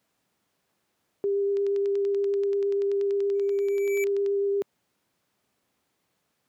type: tone with vibrato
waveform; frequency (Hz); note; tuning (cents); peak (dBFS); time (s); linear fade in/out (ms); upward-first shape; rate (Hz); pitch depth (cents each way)
sine; 399.5; G4; +33; -22; 1.24-4.62; 0; sine; 8.5; 10
type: click train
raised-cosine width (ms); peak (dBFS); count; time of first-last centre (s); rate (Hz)
0.2; -28; 29; 1.57-4.262; 10.4
type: tone with exponential growth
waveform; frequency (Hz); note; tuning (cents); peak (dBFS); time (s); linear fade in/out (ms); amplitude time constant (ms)
square; 2306; D7; -32; -29; 3.35-4.04; 0; 150
effects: pink hiss -74 dBFS RMS until 6.48 s + high-pass 150 Hz 12 dB/octave